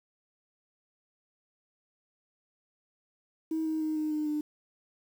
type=tone with pitch steps; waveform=sine; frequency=319.2 / 315.4 / 311.5 / 307.8 / 304.1 / 300.4 Hz; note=D#4 / D#4 / D#4 / D#4 / D#4 / D4; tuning=+44 / +24 / +2 / -19 / -40 / +39 cents; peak=-27 dBFS; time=3.51-4.41 s; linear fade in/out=5 ms; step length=150 ms; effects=tanh soft clip ceiling -24 dBFS + 9-bit

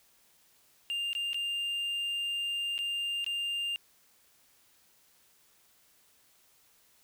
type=tone with dropouts; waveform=triangle; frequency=2800 Hz; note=F7; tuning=4 cents sharp; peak=-29 dBFS; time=0.9-3.76 s; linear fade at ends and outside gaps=0 ms; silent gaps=1.131-1.151 / 1.332-1.344 / 2.78-2.789 / 3.244-3.264 s; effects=white hiss -65 dBFS RMS until 7.03 s

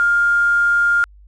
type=tone with quantisation; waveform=sine; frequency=1406 Hz; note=F6; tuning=11 cents sharp; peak=-12 dBFS; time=0-1.04 s; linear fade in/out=0 ms; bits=6; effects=added 50 Hz sine -42 dBFS peak until 1.27 s + resampled to 24000 Hz

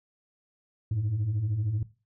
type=beating tone pair; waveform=sine; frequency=95.8 / 108.8 Hz; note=G2 / A2; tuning=-39 / -19 cents; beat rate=13 Hz; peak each=-32 / -24 dBFS; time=0.91-1.83 s; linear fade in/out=5 ms; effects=noise-tail reverb RT60 0.3 s tail -17 dB re dry + tanh soft clip ceiling -23 dBFS

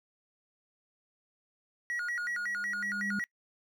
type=tone with vibrato; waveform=triangle; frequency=1661.2 Hz; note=G#6; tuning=in tune; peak=-30 dBFS; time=1.9-3.24 s; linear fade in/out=0 ms; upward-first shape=square; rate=5.4 Hz; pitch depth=250 cents each way
type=tone with exponential growth; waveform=sine; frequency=202.5 Hz; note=G#3; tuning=43 cents flat; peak=-31 dBFS; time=2.22-3.19 s; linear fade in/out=2 ms; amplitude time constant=210 ms
effects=noise-tail reverb RT60 0.1 s tail -23 dB re dry

